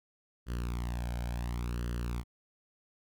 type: tone with flanger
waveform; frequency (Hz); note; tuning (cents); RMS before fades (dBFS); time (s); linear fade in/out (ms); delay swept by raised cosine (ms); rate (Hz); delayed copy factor
sawtooth; 59.6; A#1; +39; -35; 0.46-2.24; 50; 0.65 to 1.3; 0.7; +0.7
effects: none